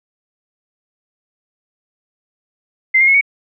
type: tone with pitch steps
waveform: sine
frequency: 2078 / 2129 / 2181 / 2235 Hz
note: C7 / C7 / C#7 / C#7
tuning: -12 / +30 / -29 / +14 cents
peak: -8 dBFS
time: 2.94-3.212 s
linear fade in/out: 10 ms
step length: 68 ms
effects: none